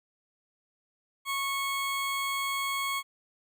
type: tone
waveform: 20% pulse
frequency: 1100 Hz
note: C#6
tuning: 14 cents flat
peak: -24 dBFS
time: 1.25-3.03 s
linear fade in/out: 50 ms
effects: none